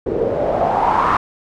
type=noise with low-pass filter sweep; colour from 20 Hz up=white; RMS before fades=-17 dBFS; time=0.06-1.17 s; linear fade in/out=5 ms; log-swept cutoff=410 to 1200 Hz; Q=4.8; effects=none